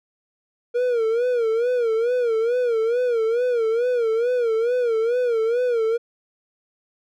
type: tone with vibrato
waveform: triangle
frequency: 471 Hz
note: A#4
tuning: 18 cents sharp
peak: -16 dBFS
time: 0.74-5.98 s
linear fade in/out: 20 ms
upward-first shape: sine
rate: 2.3 Hz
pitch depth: 110 cents each way
effects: none